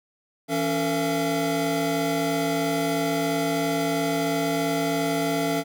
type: tone cluster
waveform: square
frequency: 164.4 / 279.9 / 450.2 / 678 Hz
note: E3 / C#4 / A4 / E5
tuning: -4 / +17 / +40 / +49 cents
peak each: -32 / -27 / -30 / -28 dBFS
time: 0.48-5.64 s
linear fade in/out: 50 ms
effects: none